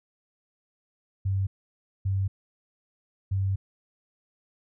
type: tone bursts at uneven times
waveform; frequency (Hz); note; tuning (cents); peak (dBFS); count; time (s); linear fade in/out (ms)
sine; 96.8; G2; -21; -23; 3; 1.25-1.47 / 2.05-2.28 / 3.31-3.56; 10
effects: none